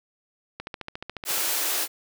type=click train; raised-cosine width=0.3 ms; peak=-18 dBFS; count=12; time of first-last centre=0.6-1.38 s; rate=14.1 Hz
type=high-pass noise; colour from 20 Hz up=white; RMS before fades=-26 dBFS; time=1.25-1.88 s; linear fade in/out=50 ms; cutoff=290 Hz; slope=96 dB/octave
effects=none